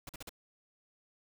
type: noise bursts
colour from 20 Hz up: pink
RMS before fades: -45 dBFS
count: 4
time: 0.07-0.293 s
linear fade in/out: 2 ms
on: 22 ms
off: 45 ms
effects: none